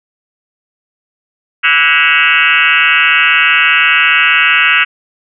sine tone with frequency modulation, 2093 Hz, C7, in tune, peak -6 dBFS, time 1.63-4.85 s, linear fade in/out 20 ms, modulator 155 Hz, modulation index 5, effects none

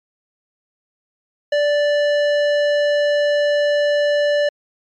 sine tone with tanh clipping, 585 Hz, D5, 7 cents flat, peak -16 dBFS, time 1.52-4.49 s, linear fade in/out 5 ms, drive 18 dB, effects low-pass 5000 Hz 12 dB/octave + MP3 96 kbps

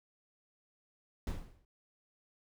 brown noise with exponential decay, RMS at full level -32 dBFS, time 1.27-1.65 s, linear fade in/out 2 ms, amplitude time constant 82 ms, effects none

